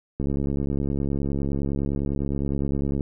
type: click train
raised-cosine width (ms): 3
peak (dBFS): -14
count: 197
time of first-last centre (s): 0.2-3.008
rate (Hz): 69.8
effects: none